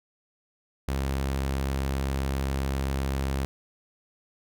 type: tone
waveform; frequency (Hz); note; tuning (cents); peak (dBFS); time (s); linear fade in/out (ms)
sawtooth; 67.6; C#2; -43; -22; 0.88-3.45; 0
effects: none